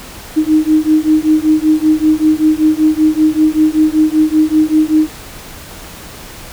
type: beating tone pair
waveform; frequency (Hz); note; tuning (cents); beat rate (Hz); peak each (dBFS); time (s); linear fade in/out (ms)
sine; 307.9 / 313.1; D#4 / D#4; -18 / +11; 5.2; -11; 0.36-5.09; 20
effects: pink hiss -32 dBFS RMS until 6.52 s